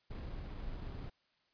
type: noise with sample-and-hold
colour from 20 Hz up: brown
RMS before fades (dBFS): -43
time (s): 0.1-1.1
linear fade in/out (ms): 10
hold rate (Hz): 4410
effects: white hiss -75 dBFS RMS until 1.53 s + resampled to 11025 Hz